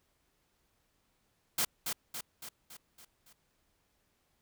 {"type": "noise with echo", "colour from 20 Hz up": "white", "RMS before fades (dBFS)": -30, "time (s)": [1.58, 1.65], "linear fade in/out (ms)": 5, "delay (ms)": 280, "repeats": 6, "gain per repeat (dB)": -5, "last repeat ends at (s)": 3.33, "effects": ["pink hiss -75 dBFS RMS until 4.41 s"]}